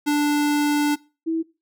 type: tone pair in turn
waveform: square / sine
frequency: 293.7 / 325.6 Hz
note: D4 / E4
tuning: 0 / -21 cents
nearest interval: major second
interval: 179 cents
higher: second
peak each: -18 / -20 dBFS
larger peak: first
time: 0.06-0.96 / 1.26-1.43 s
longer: first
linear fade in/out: 20 ms
effects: noise-tail reverb RT60 0.3 s tail -21 dB re dry